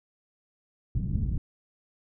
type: low-pass noise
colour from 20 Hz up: white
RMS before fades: -28 dBFS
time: 0.95-1.38 s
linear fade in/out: 2 ms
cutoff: 160 Hz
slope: 24 dB/octave
effects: none

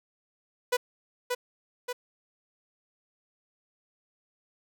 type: tone with echo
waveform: sawtooth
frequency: 493.9 Hz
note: B4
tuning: in tune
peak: -19 dBFS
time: 0.72-0.77 s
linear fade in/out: 10 ms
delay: 580 ms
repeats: 2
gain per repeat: -4 dB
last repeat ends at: 1.93 s
effects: none

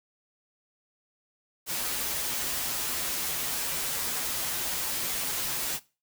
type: noise with comb filter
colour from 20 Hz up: white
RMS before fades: -31 dBFS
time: 1.66-5.8 s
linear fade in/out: 50 ms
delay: 10 ms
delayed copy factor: -0.7
effects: noise-tail reverb RT60 0.3 s tail -19 dB re dry

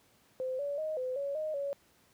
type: tone with pitch steps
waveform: sine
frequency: 516 / 571 / 624 / 510 / 561 / 620 / 562 Hz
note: C5 / D5 / D#5 / C5 / C#5 / D#5 / C#5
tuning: -24 / -49 / +5 / -44 / +21 / -6 / +24 cents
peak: -32 dBFS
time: 0.4-1.73 s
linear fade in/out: 0 ms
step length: 190 ms
effects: pink hiss -66 dBFS RMS until 2.13 s + high-pass 80 Hz 12 dB/octave

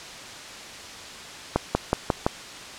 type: accelerating click train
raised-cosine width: 1 ms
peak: -5 dBFS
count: 5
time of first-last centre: 1.56-2.265 s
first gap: 190 ms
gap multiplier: 0.95
effects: white hiss -39 dBFS RMS until 2.78 s + low-pass 6000 Hz 12 dB/octave

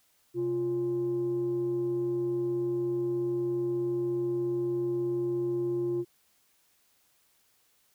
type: tone pair together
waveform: sine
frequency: 130.8 / 349.2 Hz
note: C3 / F4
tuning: 0 / 0 cents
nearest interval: octave + perfect fourth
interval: 1700 cents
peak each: -36 / -26 dBFS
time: 0.34-6.05 s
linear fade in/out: 50 ms
effects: tanh soft clip ceiling -23 dBFS + white hiss -68 dBFS RMS until 7.94 s

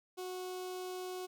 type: tone with notch filter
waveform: sawtooth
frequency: 367.2 Hz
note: F#4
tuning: 13 cents flat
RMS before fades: -42 dBFS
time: 0.17-1.27 s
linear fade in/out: 20 ms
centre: 1800 Hz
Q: 1.4
effects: none

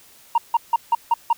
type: tone bursts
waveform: sine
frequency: 932.3 Hz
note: A#5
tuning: in tune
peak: -11 dBFS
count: 6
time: 0.35-1.33 s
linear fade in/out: 5 ms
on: 30 ms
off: 160 ms
effects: tanh soft clip ceiling -11 dBFS + white hiss -50 dBFS RMS until 1.37 s

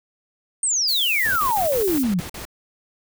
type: exponential sweep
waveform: sine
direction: down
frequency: 8870 to 164.81 Hz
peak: -18 dBFS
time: 0.63-2.2 s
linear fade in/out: 2 ms
type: noise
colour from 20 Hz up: violet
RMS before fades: -28 dBFS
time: 0.87-2.04 s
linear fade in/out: 20 ms
type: noise bursts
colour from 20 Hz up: pink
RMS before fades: -34 dBFS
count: 8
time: 1.25-2.452 s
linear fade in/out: 2 ms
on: 110 ms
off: 46 ms
effects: none

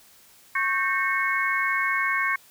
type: harmonic tone with a mistuned harmonic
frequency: 365.3 Hz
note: F#4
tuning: 22 cents flat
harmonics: 3 / 4 / 5 / 6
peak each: -27 / -28 / -28 / -26 dBFS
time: 0.55-2.36 s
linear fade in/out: 5 ms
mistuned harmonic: 4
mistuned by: +120 cents
effects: white hiss -54 dBFS RMS until 2.5 s

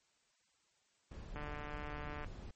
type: noise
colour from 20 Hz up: brown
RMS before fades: -47 dBFS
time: 1.11-2.51 s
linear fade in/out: 5 ms
type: click train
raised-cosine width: 0.5 ms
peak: -31 dBFS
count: 132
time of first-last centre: 1.36-2.245 s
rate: 148 Hz
effects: white hiss -75 dBFS RMS until 2.55 s + MP3 32 kbps

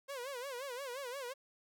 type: tone with vibrato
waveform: sawtooth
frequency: 521 Hz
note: C5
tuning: 7 cents flat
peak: -37 dBFS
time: 0.08-1.34 s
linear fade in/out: 20 ms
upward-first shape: sine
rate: 5.7 Hz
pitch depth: 150 cents each way
effects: none

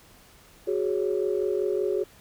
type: chord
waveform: sine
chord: F# suspended second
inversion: none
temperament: equal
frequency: 370 / 415.3 / 554.4 Hz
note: F#4 / G#4 / C#5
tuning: 0 / 0 / 0 cents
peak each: -26 / -26 / -32 dBFS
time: 0.67-2.04 s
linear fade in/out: 10 ms
effects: tanh soft clip ceiling -14 dBFS + pink hiss -54 dBFS RMS until 2.2 s

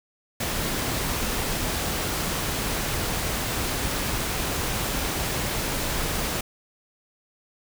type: noise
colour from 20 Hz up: pink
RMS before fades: -27 dBFS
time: 0.4-6.41 s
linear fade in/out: 5 ms
effects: none

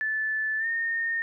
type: tone with pitch glide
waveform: sine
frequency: 1747 to 1833.9 Hz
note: A6 to A#6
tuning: -13 to -29 cents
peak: -25 dBFS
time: 0.01-1.22 s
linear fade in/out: 0 ms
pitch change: +84 cents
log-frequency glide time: 0.58-0.67 s
effects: none

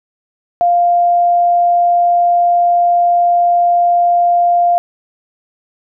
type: tone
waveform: sine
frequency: 698.5 Hz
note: F5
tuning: in tune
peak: -8 dBFS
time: 0.61-4.78 s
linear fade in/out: 0 ms
effects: none

